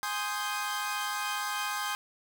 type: chord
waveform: sawtooth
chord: Ab major seventh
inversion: none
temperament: equal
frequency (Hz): 830.6 / 1046.5 / 1244.5 / 1568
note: Ab5 / C6 / Eb6 / G6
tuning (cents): 0 / 0 / 0 / 0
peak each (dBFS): -33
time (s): 0.03-1.95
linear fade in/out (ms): 0
effects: none